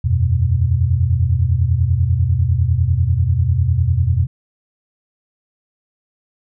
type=chord; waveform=sine; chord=E suspended second; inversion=none; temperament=equal; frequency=82.41 / 92.5 / 123.47 Hz; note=E2 / F#2 / B2; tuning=0 / 0 / 0 cents; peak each=-17 dBFS; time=0.04-4.27 s; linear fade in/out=10 ms; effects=none